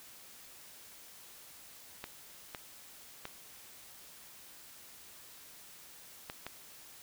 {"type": "clicks", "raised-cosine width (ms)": 0.3, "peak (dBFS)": -24, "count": 5, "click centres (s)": [2.041, 2.548, 3.254, 6.299, 6.466], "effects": ["white hiss -54 dBFS RMS until 7.02 s"]}